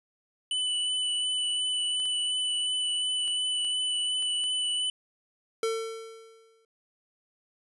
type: tone with vibrato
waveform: square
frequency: 2985 Hz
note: F#7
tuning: 15 cents sharp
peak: -27 dBFS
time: 0.51-4.9 s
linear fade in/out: 2 ms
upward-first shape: sine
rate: 2.8 Hz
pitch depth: 12 cents each way
type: clicks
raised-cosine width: 0.2 ms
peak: -30 dBFS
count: 6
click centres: 2 / 2.056 / 3.278 / 3.648 / 4.225 / 4.439 s
type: tone with exponential decay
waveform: square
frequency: 450 Hz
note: A4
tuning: 39 cents sharp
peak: -25 dBFS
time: 5.63-6.65 s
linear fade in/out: 2 ms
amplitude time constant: 220 ms
effects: resampled to 24000 Hz